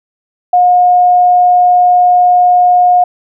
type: tone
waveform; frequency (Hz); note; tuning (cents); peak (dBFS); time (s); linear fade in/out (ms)
sine; 718; F5; +48; -4; 0.53-3.04; 5
effects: none